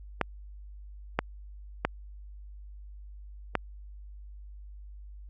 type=clicks; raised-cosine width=0.5 ms; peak=-9 dBFS; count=4; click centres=0.213 / 1.19 / 1.85 / 3.553 s; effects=added 50 Hz sine -43 dBFS peak until 5.29 s + Opus 48 kbps